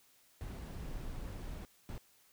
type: noise bursts at uneven times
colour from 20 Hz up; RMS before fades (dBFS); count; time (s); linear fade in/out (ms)
brown; -43; 2; 0.41-1.65 / 1.89-1.98; 0
effects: white hiss -67 dBFS RMS until 2.32 s